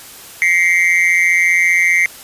triangle tone with amplitude modulation, 2093 Hz, C7, in tune, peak -4 dBFS, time 0.42-2.06 s, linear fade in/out 0 ms, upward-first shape sine, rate 175 Hz, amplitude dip 100%, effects white hiss -36 dBFS RMS until 2.23 s + resampled to 32000 Hz

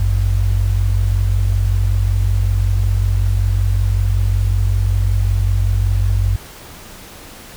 sine tone pair together, 51.07 / 96.4 Hz, G#1 / G2, -28 / -28 cents, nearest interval major seventh, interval 1100 cents, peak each -15 dBFS, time 0-6.36 s, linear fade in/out 5 ms, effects pink hiss -37 dBFS RMS until 7.56 s

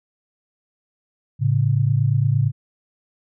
sine tone pair together, 110.2 / 138.92 Hz, A2 / C#3, +3 / +4 cents, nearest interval major third, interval 401 cents, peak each -18 / -18 dBFS, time 1.39-2.52 s, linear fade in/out 50 ms, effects none

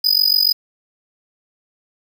square tone with amplitude modulation, 4978 Hz, D#8, in tune, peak -9 dBFS, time 0.04-0.53 s, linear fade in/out 10 ms, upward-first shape sine, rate 46.8 Hz, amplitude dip 95%, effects 8-bit

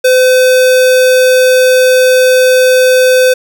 square tone, 510 Hz, C5, 44 cents flat, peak -5 dBFS, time 0.04-3.34 s, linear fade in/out 10 ms, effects none

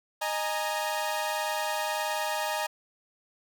sawtooth chord, D# suspended fourth, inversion none, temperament equal with one note detuned, 618.3 / 830.6 / 932.3 Hz, D#5 / G#5 / A#5, -11 / 0 / 0 cents, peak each -29 dBFS, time 0.21-2.67 s, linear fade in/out 10 ms, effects none

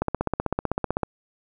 click train, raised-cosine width 1 ms, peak -9 dBFS, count 17, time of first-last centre 0.02-1.033 s, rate 15.8 Hz, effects none

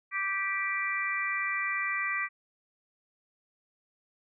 harmonic tone, 391.4 Hz, G4, 3 cents flat, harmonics 3 / 4 / 5 / 6, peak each -35 / -39 / -31 / -34 dBFS, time 0.11-2.29 s, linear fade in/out 50 ms, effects none

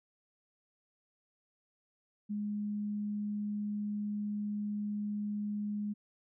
sine tone, 207.7 Hz, G#3, in tune, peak -33 dBFS, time 2.29-5.94 s, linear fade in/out 20 ms, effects none

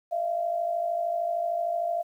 sine tone pair together, 631.8 / 685 Hz, D#5 / F5, +26 / -34 cents, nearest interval minor second, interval 140 cents, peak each -32 / -26 dBFS, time 0.11-2.03 s, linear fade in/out 20 ms, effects 10-bit

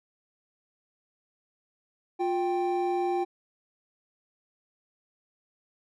triangle tone pair together, 353.9 / 784 Hz, F4 / G5, +23 / 0 cents, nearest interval octave + major second, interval 1377 cents, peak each -25 / -27 dBFS, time 2.19-3.25 s, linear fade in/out 20 ms, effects none

